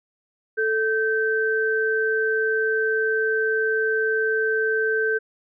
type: tone pair together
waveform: sine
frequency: 440 / 1550.9 Hz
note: A4 / G6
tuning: 0 / -19 cents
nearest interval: octave + minor seventh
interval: 2181 cents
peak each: -22 dBFS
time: 0.57-5.19 s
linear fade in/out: 20 ms
effects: none